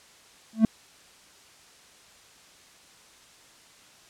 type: tone with exponential growth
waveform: triangle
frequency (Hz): 221.4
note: A3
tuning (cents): +11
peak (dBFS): -9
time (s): 0.53-0.65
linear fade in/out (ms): 2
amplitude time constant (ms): 25
effects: white hiss -54 dBFS RMS until 4.09 s + low-pass 8000 Hz 12 dB/octave